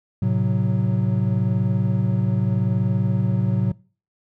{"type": "chord", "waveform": "triangle", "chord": "F# diminished", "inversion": "first", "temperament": "equal", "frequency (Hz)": [110, 130.81, 185], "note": ["A2", "C3", "F#3"], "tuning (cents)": [0, 0, 0], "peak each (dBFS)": [-19, -21, -20], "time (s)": [0.22, 3.72], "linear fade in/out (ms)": 5, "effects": ["noise-tail reverb RT60 0.4 s tail -23 dB re dry"]}